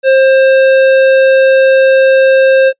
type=tone with tanh clipping; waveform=sine; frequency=531 Hz; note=C5; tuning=25 cents sharp; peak=-6 dBFS; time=0.03-2.73 s; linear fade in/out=50 ms; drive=15 dB; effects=noise-tail reverb RT60 0.1 s tail -26 dB re dry + resampled to 8000 Hz